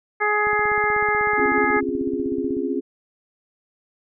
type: harmonic tone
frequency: 419.3 Hz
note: G#4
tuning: 17 cents sharp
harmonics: 1 / 2 / 3 / 4 / 5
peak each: -24 / -24 / -24 / -24 / -24 dBFS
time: 0.2-1.81 s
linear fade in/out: 20 ms
type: click train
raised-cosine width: 3 ms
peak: -25 dBFS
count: 35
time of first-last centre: 0.47-2.569 s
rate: 16.2 Hz
type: chord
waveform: sine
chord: Db major seventh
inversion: third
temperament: equal with one note detuned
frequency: 261.6 / 277.2 / 349.2 / 413.2 Hz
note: C4 / Db4 / F4 / Ab4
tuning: 0 / 0 / 0 / -9 cents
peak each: -27 dBFS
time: 1.37-2.81 s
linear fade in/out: 20 ms
effects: none